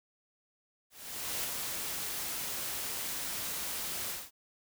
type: noise with ADSR envelope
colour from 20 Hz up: white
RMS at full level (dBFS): -34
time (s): 0.9-4.31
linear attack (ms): 540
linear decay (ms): 8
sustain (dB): -3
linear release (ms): 210
effects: none